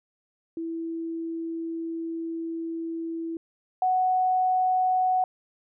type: tone pair in turn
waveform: sine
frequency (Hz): 329.6 / 741.4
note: E4 / F#5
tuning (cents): 0 / +3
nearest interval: octave + major second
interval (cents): 1403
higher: second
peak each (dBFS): -29 / -20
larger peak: second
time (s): 0.57-3.37 / 3.82-5.24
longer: first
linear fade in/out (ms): 2
effects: none